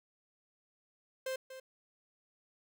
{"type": "tone with echo", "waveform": "45% pulse", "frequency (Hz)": 523.3, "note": "C5", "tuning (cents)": 0, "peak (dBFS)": -35, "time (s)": [1.26, 1.36], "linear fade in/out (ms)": 5, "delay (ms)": 240, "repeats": 1, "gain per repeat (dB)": -11, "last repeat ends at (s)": 1.6, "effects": []}